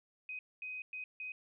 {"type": "tone bursts at uneven times", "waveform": "sine", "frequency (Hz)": 2511, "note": "D#7", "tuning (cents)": 15, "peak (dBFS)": -40, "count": 4, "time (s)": [[0.29, 0.39], [0.62, 0.82], [0.93, 1.04], [1.2, 1.32]], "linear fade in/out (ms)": 2, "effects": []}